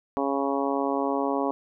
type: harmonic tone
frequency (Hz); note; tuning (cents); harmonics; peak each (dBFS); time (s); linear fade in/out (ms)
138.59; C#3; 0; 2 / 3 / 4 / 5 / 6 / 7 / 8; -28 / -30 / -31 / -32 / -33 / -33 / -34; 0.17-1.51; 0
effects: none